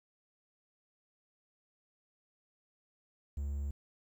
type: tone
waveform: triangle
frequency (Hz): 71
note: C#2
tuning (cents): +42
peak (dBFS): -32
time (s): 3.37-3.71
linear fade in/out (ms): 5
effects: 11-bit